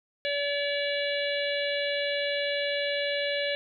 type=harmonic tone; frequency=572 Hz; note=D5; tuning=46 cents flat; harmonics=1 / 3 / 4 / 5 / 6 / 7; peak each=-29 / -34 / -35 / -36 / -37 / -37 dBFS; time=0.25-3.55 s; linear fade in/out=0 ms; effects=none